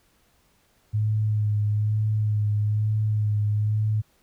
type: tone with vibrato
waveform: sine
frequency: 106.1 Hz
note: G#2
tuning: 38 cents sharp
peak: -20 dBFS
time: 0.93-4.02 s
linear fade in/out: 20 ms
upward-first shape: sine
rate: 1.1 Hz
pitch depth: 25 cents each way
effects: pink hiss -64 dBFS RMS until 4.22 s